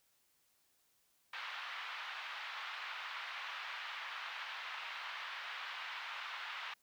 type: band-pass noise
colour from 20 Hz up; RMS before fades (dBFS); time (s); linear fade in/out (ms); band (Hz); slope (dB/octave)
pink; -45; 1.33-6.74; 5; 1000 to 3500; 24
effects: white hiss -75 dBFS RMS until 6.82 s